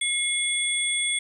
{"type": "tone cluster", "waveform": "sine", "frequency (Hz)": [2159, 3416, 8610], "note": ["C#7", "G#7", "C9"], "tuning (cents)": [-46, 48, 49], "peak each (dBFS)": -27, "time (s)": [0.01, 1.19], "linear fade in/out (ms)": 5, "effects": ["9-bit"]}